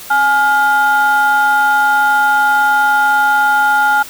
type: tone pair together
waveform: sine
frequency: 838.5 / 1411 Hz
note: G#5 / F6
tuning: +16 / +17 cents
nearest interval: major sixth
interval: 901 cents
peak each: -10 dBFS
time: 0.1-4.03 s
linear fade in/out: 10 ms
effects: tanh soft clip ceiling -5 dBFS + white hiss -32 dBFS RMS until 4.09 s